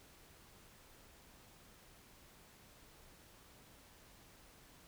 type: silence
effects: pink hiss -62 dBFS RMS until 4.87 s